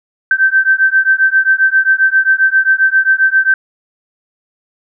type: beating tone pair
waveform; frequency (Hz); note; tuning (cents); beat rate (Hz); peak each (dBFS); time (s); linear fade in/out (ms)
sine; 1549 / 1556.5; G6 / G6; -21 / -13; 7.5; -11; 0.31-3.54; 2
effects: none